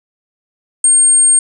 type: tone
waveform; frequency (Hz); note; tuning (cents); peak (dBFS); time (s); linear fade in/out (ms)
sine; 8550; C9; +36; -6; 0.84-1.39; 2
effects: none